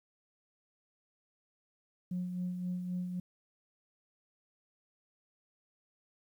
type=tone with tremolo; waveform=sine; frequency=180 Hz; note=F#3; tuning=47 cents flat; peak=-31 dBFS; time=2.11-3.2 s; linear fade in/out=5 ms; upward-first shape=sine; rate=3.8 Hz; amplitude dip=45%; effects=tanh soft clip ceiling -29 dBFS + 11-bit